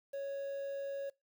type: tone with quantisation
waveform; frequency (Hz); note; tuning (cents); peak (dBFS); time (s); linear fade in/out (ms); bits
triangle; 554.4; C#5; 0; -35; 0.13-1.1; 10; 10
effects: noise-tail reverb RT60 0.2 s tail -22 dB re dry